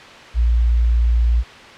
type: tone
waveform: sine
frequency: 58.3 Hz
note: A#1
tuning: 1 cent sharp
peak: -12 dBFS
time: 0.34-1.44 s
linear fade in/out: 50 ms
effects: white hiss -38 dBFS RMS until 1.77 s + low-pass 3000 Hz 12 dB/octave